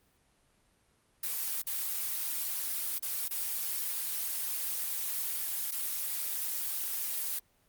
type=noise with dropouts; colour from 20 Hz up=blue; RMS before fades=-34 dBFS; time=1.23-7.39 s; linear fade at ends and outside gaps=5 ms; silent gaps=1.62-1.668 / 2.986-3.026 / 3.282-3.308 / 5.711-5.719 s; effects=pink hiss -69 dBFS RMS until 7.68 s + Opus 32 kbps